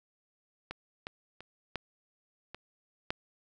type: clicks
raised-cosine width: 0.3 ms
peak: -22 / -22 / -30 / -18 / -26 / -15 dBFS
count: 6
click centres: 0.71 / 1.069 / 1.406 / 1.757 / 2.546 / 3.105 s
effects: none